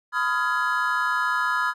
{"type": "chord", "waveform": "triangle", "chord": "F half-diminished seventh", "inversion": "second", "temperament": "just", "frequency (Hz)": [1005.8, 1257.2, 1396.9, 1676.3], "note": ["Cb6", "Eb6", "F6", "Ab6"], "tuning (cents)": [31, 18, 0, 16], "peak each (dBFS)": -25, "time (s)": [0.12, 1.74], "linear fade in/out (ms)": 50, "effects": []}